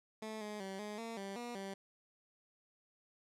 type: tone with pitch steps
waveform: 15% pulse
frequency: 218 / 210.3 / 192.6 / 209.5 / 228.7 / 196.3 / 240.3 / 195 Hz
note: A3 / G#3 / G3 / G#3 / A#3 / G3 / B3 / G3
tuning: -16 / +22 / -30 / +15 / -33 / +3 / -47 / -9 cents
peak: -36 dBFS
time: 0.22-1.74 s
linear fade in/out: 5 ms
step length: 190 ms
effects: low-pass 10000 Hz 12 dB/octave